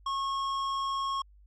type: tone with tanh clipping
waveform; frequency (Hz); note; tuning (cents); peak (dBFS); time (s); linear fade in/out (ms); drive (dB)
sine; 1091; C#6; -28; -31; 0.06-1.22; 5; 15
effects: added 50 Hz sine -54 dBFS peak until 1.46 s + low-pass 7000 Hz 12 dB/octave